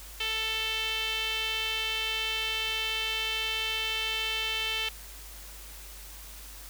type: tone with band-pass filter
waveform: sawtooth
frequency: 441.5 Hz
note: A4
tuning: 6 cents sharp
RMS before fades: -31 dBFS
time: 0.2-4.89 s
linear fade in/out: 5 ms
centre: 3000 Hz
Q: 4.4
effects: added 50 Hz sine -46 dBFS peak until 6.69 s + white hiss -47 dBFS RMS until 6.69 s

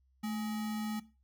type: tone with sample-and-hold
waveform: sine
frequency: 217.1 Hz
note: A3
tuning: 23 cents flat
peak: -33 dBFS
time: 0.23-1 s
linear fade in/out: 10 ms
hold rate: 1050 Hz
effects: noise-tail reverb RT60 0.3 s tail -17 dB re dry + added 65 Hz sine -67 dBFS peak until 1.23 s

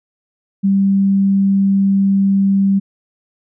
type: tone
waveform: sine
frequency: 196 Hz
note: G3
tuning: in tune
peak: -10 dBFS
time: 0.63-2.8 s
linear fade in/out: 20 ms
effects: none

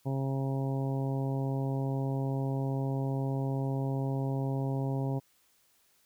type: harmonic tone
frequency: 135.2 Hz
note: C#3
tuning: 43 cents flat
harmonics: 1 / 2 / 3 / 4 / 5 / 6 / 7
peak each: -30 / -36 / -40 / -42 / -44 / -46 / -47 dBFS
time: 0.05-5.2 s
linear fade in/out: 20 ms
effects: white hiss -68 dBFS RMS until 6.05 s

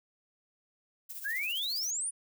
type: noise with tremolo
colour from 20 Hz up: violet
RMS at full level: -40 dBFS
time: 1.09-1.91 s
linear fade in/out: 10 ms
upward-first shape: triangle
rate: 15 Hz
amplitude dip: 65%
type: exponential sweep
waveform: sine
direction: up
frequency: 1555 to 9956 Hz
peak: -31 dBFS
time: 1.24-2.11 s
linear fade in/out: 20 ms
effects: none

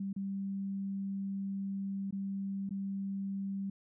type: tone with dropouts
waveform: sine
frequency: 196 Hz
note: G3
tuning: in tune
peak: -34 dBFS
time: 0-3.7 s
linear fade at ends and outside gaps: 5 ms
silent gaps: 0.13-0.162 / 2.109-2.125 / 2.693-2.707 s
effects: none

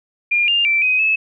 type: tone with pitch steps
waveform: sine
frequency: 2409 / 2805 / 2339 / 2514 / 2596 Hz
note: D7 / F7 / D7 / D#7 / E7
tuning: +43 / +7 / -8 / +17 / -27 cents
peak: -13 dBFS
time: 0.31-1.16 s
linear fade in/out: 10 ms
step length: 170 ms
effects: none

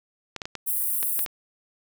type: clicks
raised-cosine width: 0.2 ms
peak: -15 dBFS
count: 7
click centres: 0.363 / 0.418 / 0.455 / 0.553 / 1.029 / 1.192 / 1.262 s
type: high-pass noise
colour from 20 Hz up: white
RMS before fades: -26 dBFS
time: 0.66-1.26 s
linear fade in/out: 20 ms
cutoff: 9300 Hz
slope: 48 dB/octave
effects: none

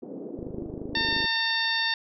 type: band-pass noise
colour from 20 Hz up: pink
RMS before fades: -38 dBFS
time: 0.02-1.26 s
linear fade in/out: 5 ms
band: 250 to 440 Hz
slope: 24 dB/octave
type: click train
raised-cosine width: 3 ms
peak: -24 dBFS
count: 23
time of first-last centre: 0.39-1.243 s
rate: 25.8 Hz
type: harmonic tone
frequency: 907 Hz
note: A#5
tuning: 48 cents flat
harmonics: 1 / 2 / 3 / 4 / 5 / 6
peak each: -34 / -27 / -35 / -29 / -30 / -39 dBFS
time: 0.95-1.94 s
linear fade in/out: 2 ms
effects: none

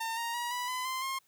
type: tone with pitch steps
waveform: sawtooth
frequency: 907 / 932 / 957.6 / 984 / 1011 / 1038.9 / 1067.5 Hz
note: A#5 / A#5 / A#5 / B5 / B5 / C6 / C6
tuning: -48 / -1 / +46 / -7 / +40 / -13 / +34 cents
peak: -29 dBFS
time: 0-1.19 s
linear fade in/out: 10 ms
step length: 170 ms
effects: white hiss -69 dBFS RMS until 1.27 s

